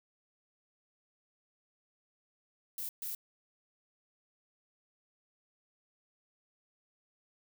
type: noise bursts at uneven times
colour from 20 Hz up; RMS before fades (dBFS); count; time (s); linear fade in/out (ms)
violet; -39; 2; 2.78-2.89 / 3.02-3.15; 2
effects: none